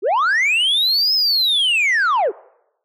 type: linear two-way sweep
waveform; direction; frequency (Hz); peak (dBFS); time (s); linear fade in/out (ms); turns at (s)
sine; up then down; 329.6 to 5210 to 329.6; -11; 0.02-2.32; 50; 1.14
effects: noise-tail reverb RT60 0.8 s tail -23 dB re dry + tanh soft clip ceiling -13 dBFS